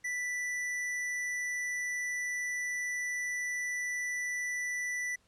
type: tone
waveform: square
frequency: 1975.5 Hz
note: B6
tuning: in tune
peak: -33 dBFS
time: 0.04-5.16 s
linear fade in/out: 10 ms
effects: pink hiss -69 dBFS RMS until 5.27 s + low-pass 9000 Hz 12 dB/octave